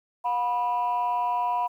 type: tone pair together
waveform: sine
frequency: 718 / 979.8 Hz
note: F5 / B5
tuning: +48 / -14 cents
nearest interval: perfect fourth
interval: 538 cents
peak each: -26 / -23 dBFS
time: 0.24-1.68 s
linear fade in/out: 20 ms
effects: tanh soft clip ceiling -19 dBFS + 10-bit